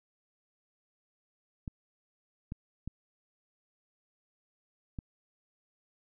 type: clicks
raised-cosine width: 5 ms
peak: -25 dBFS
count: 4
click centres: 1.678 / 2.521 / 2.876 / 4.988 s
effects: none